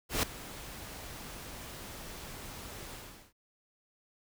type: noise with ADSR envelope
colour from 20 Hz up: pink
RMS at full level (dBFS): -27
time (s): 0.09-3.33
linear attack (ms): 140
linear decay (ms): 4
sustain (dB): -18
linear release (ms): 400
effects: none